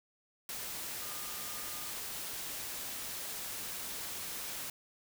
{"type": "tone in noise", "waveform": "sine", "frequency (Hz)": 1216, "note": "D#6", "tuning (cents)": -40, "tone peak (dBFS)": -52, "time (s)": [1.01, 1.9], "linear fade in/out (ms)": 2, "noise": "white", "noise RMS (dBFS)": -41, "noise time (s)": [0.49, 4.7], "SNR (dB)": -14, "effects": []}